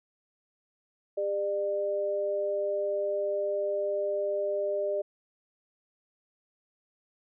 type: tone pair together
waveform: sine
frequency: 402.2 / 599.2 Hz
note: G4 / D5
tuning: +44 / +35 cents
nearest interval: perfect fifth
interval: 691 cents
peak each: -32 / -28 dBFS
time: 1.17-5.02 s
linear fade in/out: 10 ms
effects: none